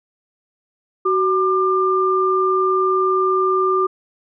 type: tone pair together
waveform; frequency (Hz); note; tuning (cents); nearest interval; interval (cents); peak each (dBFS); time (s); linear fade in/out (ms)
sine; 375.7 / 1195; F#4 / D6; +26 / +30; octave + minor sixth; 2004; -17; 1.05-3.87; 10
effects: none